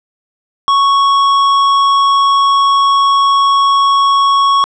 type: tone with hard clipping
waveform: sine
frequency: 1108.7 Hz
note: C#6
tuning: in tune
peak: -9 dBFS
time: 0.68-4.64 s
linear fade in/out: 0 ms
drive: 13 dB
effects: low-pass 5000 Hz 12 dB/octave